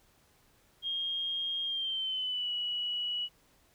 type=tone with pitch glide; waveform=sine; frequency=3235 to 2932 Hz; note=G#7 to F#7; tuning=-46 to -16 cents; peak=-31 dBFS; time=0.82-3.29 s; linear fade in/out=50 ms; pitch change=-170 cents; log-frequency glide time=1.64-2.51 s; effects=pink hiss -66 dBFS RMS until 3.74 s